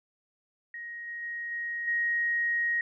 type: tone with level steps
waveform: sine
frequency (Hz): 1881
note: A#6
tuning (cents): +15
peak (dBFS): -37 / -35 / -33 / -31 / -25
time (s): 0.74-2.81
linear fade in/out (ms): 2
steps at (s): 1.07 / 1.22 / 1.51 / 1.87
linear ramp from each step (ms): 10
effects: none